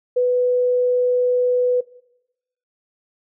sine tone, 495.9 Hz, B4, 7 cents sharp, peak -14 dBFS, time 0.16-1.81 s, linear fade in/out 10 ms, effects noise-tail reverb RT60 0.9 s tail -20 dB re dry

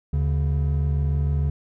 triangle tone pair together, 75.17 / 141.8 Hz, D2 / C#3, +41 / +40 cents, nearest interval major seventh, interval 1099 cents, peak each -19 / -22 dBFS, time 0.13-1.5 s, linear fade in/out 5 ms, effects none

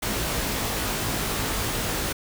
pink noise with comb filter, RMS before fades -27 dBFS, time 0.02-2.13 s, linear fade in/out 10 ms, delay 19 ms, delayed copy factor +0.65, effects none

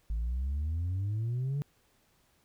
sine exponential sweep, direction up, 52.8 to 146.83 Hz, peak -27 dBFS, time 0.1-1.62 s, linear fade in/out 0 ms, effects tanh soft clip ceiling -28 dBFS + pink hiss -69 dBFS RMS until 2.44 s

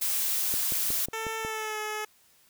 blue noise, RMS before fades -28 dBFS, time 0.01-1.06 s, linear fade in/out 10 ms
click train, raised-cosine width 2 ms, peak -24 dBFS, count 6, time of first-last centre 0.54-1.449 s, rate 5.5 Hz
10% pulse tone with pitch glide, 445.5 to 426.9 Hz, A4 to G#4, +22 to +48 cents, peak -23 dBFS, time 1.13-2.05 s, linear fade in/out 5 ms, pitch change -74 cents, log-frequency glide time 1.39-1.79 s
effects white hiss -62 dBFS RMS until 2.49 s

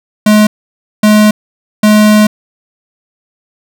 square tone bursts at uneven times, 212.1 Hz, G#3, 37 cents sharp, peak -4 dBFS, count 3, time 0.26-0.47 / 1.03-1.31 / 1.83-2.27 s, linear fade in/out 5 ms, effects none

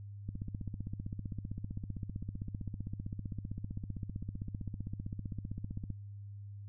click train, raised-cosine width 5 ms, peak -27 dBFS, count 88, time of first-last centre 0.29-5.903 s, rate 15.5 Hz, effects added 101 Hz sine -44 dBFS peak until 6.68 s

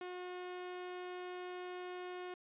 sawtooth tone, 361.3 Hz, F#4, 41 cents flat, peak -39 dBFS, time 0.01-2.34 s, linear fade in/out 2 ms, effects resampled to 8000 Hz

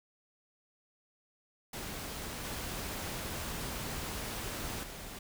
pink noise with level steps, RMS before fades -41 / -39 / -45 dBFS, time 1.73-5.19 s, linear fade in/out 5 ms, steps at 2.44 / 4.83 s, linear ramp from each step 5 ms, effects none

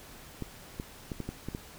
clicks, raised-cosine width 3 ms, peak -22 dBFS, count 7, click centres 0.423 / 0.799 / 1.118 / 1.203 / 1.29 / 1.486 / 1.549 s, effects pink hiss -50 dBFS RMS until 1.78 s

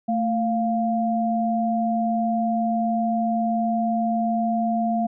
sine tone pair together, 223.4 / 698 Hz, A3 / F5, +27 / -1 cents, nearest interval octave + minor sixth, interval 1972 cents, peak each -22 / -23 dBFS, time 0.08-5.07 s, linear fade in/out 10 ms, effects none

